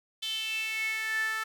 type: tone with high-pass filter sweep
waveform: sawtooth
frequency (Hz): 440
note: A4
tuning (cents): 0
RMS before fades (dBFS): -32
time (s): 0.22-1.44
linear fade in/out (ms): 10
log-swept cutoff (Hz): 3300 to 1500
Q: 8.6
effects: none